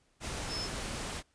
sine tone in noise, 5250 Hz, E8, 8 cents flat, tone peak -36 dBFS, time 0.48-0.69 s, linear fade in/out 50 ms, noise pink, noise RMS -38 dBFS, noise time 0.2-1.23 s, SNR -1 dB, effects pink hiss -71 dBFS RMS until 1.34 s + resampled to 22050 Hz

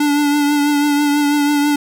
square tone with vibrato, 291 Hz, D4, 16 cents flat, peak -13 dBFS, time 0-1.76 s, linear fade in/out 5 ms, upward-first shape triangle, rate 6.1 Hz, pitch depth 31 cents each way, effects none

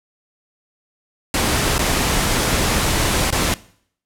pink noise with dropouts, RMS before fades -18 dBFS, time 1.34-3.54 s, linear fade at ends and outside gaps 1 ms, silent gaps 1.781-1.792 / 3.305-3.325 s, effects noise-tail reverb RT60 0.6 s tail -20 dB re dry + low-pass 12000 Hz 12 dB/octave

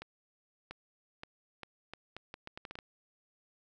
accelerating click train, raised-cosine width 0.3 ms, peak -27 dBFS, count 13, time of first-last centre 0.02-2.788 s, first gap 690 ms, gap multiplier 0.76, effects none

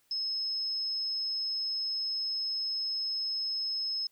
sine tone, 5180 Hz, E8, 31 cents flat, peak -30 dBFS, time 0.11-4.07 s, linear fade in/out 2 ms, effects white hiss -70 dBFS RMS until 4.11 s

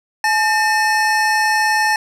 square tone pair together, 856 / 1804.9 Hz, A5 / A6, -48 / +44 cents, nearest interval octave + minor second, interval 1292 cents, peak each -17 dBFS, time 0.24-1.96 s, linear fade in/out 2 ms, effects low-pass 10000 Hz 12 dB/octave + 8-bit

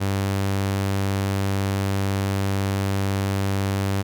sawtooth tone, 98 Hz, G2, in tune, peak -17 dBFS, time 0-4.03 s, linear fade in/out 20 ms, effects none

